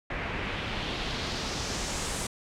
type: noise with low-pass filter sweep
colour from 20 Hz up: pink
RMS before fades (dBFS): -33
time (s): 0.1-2.27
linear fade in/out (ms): 5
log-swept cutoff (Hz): 2000 to 9000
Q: 1.9
effects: none